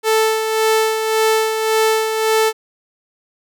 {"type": "tone with tremolo", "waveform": "sawtooth", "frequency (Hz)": 440, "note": "A4", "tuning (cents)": 0, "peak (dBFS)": -8, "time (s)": [0.03, 2.53], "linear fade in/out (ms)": 50, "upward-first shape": "sine", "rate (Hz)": 1.8, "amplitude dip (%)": 50, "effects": []}